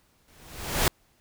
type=noise with exponential growth; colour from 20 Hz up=pink; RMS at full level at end=-20 dBFS; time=0.28-0.88 s; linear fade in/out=1 ms; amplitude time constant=130 ms; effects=pink hiss -65 dBFS RMS until 1.2 s